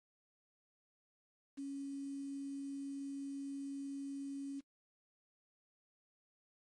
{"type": "tone with quantisation", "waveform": "sine", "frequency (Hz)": 277.2, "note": "C#4", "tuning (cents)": 0, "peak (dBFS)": -40, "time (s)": [1.57, 4.61], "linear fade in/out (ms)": 20, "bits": 10, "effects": ["noise-tail reverb RT60 0.1 s tail -20 dB re dry", "MP3 48 kbps"]}